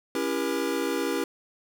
square chord, C# diminished seventh, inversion none, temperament just, 277.2 / 332.6 / 399.1 / 479 Hz, C#4 / E4 / G4 / Bb4, 0 / +16 / +31 / +47 cents, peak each -32 dBFS, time 0.15-1.24 s, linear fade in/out 2 ms, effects none

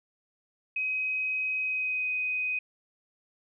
sine tone with pitch glide, 2528 to 2505 Hz, D#7 to D#7, +27 to +11 cents, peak -27 dBFS, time 0.76-2.59 s, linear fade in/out 5 ms, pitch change -16 cents, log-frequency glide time 1.6-2.1 s, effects none

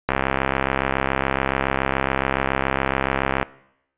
click train, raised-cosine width 0.5 ms, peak -4 dBFS, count 225, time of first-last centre 0.09-3.428 s, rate 67.1 Hz, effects noise-tail reverb RT60 0.8 s tail -20 dB re dry + resampled to 8000 Hz

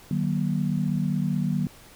sine tone cluster, 152.3 / 188.1 / 237.5 Hz, D#3 / F#3 / A#3, -37 / +29 / +33 cents, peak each -26 / -26 / -29 dBFS, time 0.11-1.67 s, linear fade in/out 2 ms, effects pink hiss -50 dBFS RMS until 1.95 s

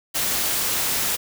white noise, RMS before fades -23 dBFS, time 0.14-1.17 s, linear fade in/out 20 ms, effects none

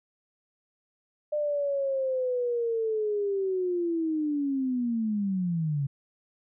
sine linear sweep, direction down, 602 to 135.7 Hz, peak -25 dBFS, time 1.32-5.87 s, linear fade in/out 10 ms, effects none

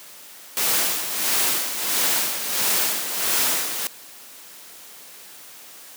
white noise with tremolo, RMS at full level -20 dBFS, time 0.57-3.87 s, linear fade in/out 0 ms, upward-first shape sine, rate 1.5 Hz, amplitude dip 60%, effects white hiss -43 dBFS RMS until 5.96 s + high-pass 200 Hz 12 dB/octave

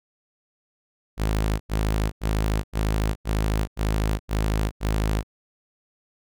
sawtooth tone bursts, 53.1 Hz, G#1, 39 cents sharp, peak -17 dBFS, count 8, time 1.17-5.233 s, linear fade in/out 50 ms, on 430 ms, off 89 ms, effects none

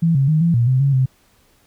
sine tone with pitch steps, 166.1 / 136.1 / 155.7 / 168.8 / 118.4 / 129.6 / 138.9 / 130.5 Hz, E3 / C#3 / D#3 / E3 / A#2 / C3 / C#3 / C3, +13 / -31 / +2 / +41 / +27 / -16 / +4 / -4 cents, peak -12 dBFS, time 0.02-1.06 s, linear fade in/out 10 ms, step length 130 ms, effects pink hiss -57 dBFS RMS until 1.66 s

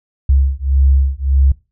sine beating tone pair, 67.1 / 68.8 Hz, C2 / C#2, +44 / -12 cents, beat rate 1.7 Hz, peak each -13 dBFS, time 0.29-1.52 s, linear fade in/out 5 ms, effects noise-tail reverb RT60 0.3 s tail -22 dB re dry

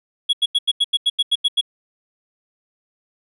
triangle tone bursts, 3344 Hz, G#7, 11 cents sharp, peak -12 dBFS, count 11, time 0.29-1.612 s, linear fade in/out 10 ms, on 42 ms, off 86 ms, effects resampled to 24000 Hz

